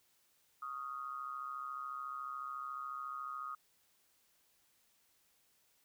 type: tone with amplitude modulation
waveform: sine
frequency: 1244.5 Hz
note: D#6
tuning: in tune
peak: -37 dBFS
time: 0.62-3.55 s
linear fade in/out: 5 ms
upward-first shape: sine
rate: 134 Hz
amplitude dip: 75%
effects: white hiss -73 dBFS RMS until 5.84 s